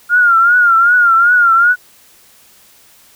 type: tone with vibrato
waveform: sine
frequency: 1405 Hz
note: F6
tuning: 10 cents sharp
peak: -6 dBFS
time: 0.09-1.76 s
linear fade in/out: 50 ms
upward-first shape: triangle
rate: 2.6 Hz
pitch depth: 100 cents each way
effects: white hiss -46 dBFS RMS until 3.15 s